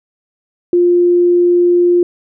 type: tone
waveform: sine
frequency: 351.3 Hz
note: F4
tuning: 10 cents sharp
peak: -7 dBFS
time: 0.73-2.03 s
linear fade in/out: 2 ms
effects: none